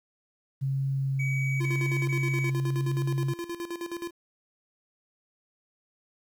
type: tone with vibrato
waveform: sine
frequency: 135.3 Hz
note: C#3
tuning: 42 cents flat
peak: -25 dBFS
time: 0.61-3.34 s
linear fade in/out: 20 ms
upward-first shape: triangle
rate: 0.92 Hz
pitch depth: 12 cents each way
type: tone bursts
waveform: triangle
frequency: 2269 Hz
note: C#7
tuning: 40 cents sharp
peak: -30 dBFS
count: 3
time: 1.19-2.506 s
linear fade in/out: 10 ms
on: 420 ms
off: 28 ms
type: tone with tremolo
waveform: square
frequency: 342.8 Hz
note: F4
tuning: 32 cents flat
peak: -32 dBFS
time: 1.6-4.11 s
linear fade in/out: 10 ms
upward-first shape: square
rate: 9.5 Hz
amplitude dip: 75%
effects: 10-bit